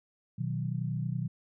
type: chord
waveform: sine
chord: B major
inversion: none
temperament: equal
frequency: 123.47 / 155.56 / 185 Hz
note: B2 / D#3 / F#3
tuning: 0 / 0 / 0 cents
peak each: -33 / -34 / -37 dBFS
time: 0.38-1.28 s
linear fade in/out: 10 ms
effects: none